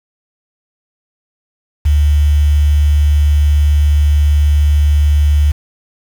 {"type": "tone with quantisation", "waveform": "sine", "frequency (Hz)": 73.42, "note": "D2", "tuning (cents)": 0, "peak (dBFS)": -7, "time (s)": [1.85, 5.52], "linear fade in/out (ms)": 10, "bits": 5, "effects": []}